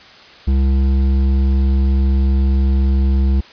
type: tone with hard clipping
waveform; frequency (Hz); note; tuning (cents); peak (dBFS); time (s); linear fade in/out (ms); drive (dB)
sine; 67; C2; +42; -13; 0.47-3.41; 10; 9
effects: white hiss -41 dBFS RMS until 3.52 s + resampled to 11025 Hz